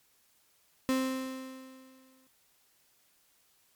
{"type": "tone with exponential decay", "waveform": "35% pulse", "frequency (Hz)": 261.6, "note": "C4", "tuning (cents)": 0, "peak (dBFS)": -23, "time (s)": [0.89, 2.27], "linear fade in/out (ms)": 0, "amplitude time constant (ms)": 300, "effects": ["white hiss -68 dBFS RMS until 3.75 s", "MP3 96 kbps"]}